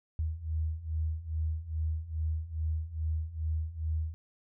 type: beating tone pair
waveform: sine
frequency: 77.78 / 80.18 Hz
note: D#2 / E2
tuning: 0 / -47 cents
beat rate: 2.4 Hz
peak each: -35 / -32 dBFS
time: 0.19-4.14 s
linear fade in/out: 0 ms
effects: none